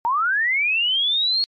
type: linear sweep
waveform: sine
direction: up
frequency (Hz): 895 to 4359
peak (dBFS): -17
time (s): 0.05-1.44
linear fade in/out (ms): 0
effects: MP3 64 kbps